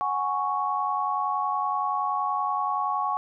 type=chord; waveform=sine; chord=F# suspended second; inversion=none; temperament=equal; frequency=740 / 830.6 / 1108.7 Hz; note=F#5 / G#5 / C#6; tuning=0 / 0 / 0 cents; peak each=-31 / -29 / -26 dBFS; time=0.01-3.17 s; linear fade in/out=0 ms; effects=none